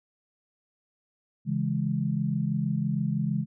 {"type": "chord", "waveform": "sine", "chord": "C# minor", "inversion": "none", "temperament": "equal", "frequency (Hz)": [138.59, 164.81, 207.7], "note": ["C#3", "E3", "G#3"], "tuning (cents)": [0, 0, 0], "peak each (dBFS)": -29, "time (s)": [1.45, 3.46], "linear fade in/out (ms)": 50, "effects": []}